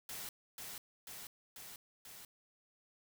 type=noise with echo; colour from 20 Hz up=white; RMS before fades=-45 dBFS; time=0.09-0.29 s; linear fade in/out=2 ms; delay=490 ms; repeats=4; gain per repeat=-2 dB; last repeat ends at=2.25 s; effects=none